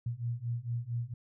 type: beating tone pair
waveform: sine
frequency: 116.5 / 120.9 Hz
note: A#2 / B2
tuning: -1 / -36 cents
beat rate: 4.4 Hz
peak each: -36 / -35 dBFS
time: 0.06-1.14 s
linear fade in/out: 5 ms
effects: none